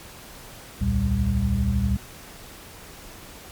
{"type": "tone cluster", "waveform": "sine", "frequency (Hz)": [64.3, 76.8, 115.6, 196.6], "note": ["C2", "D#2", "A#2", "G3"], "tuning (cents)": [-30, -22, -14, 5], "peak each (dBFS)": -25, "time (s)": [0.81, 1.97], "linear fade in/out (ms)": 5, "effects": ["pink hiss -43 dBFS RMS until 3.51 s", "MP3 96 kbps"]}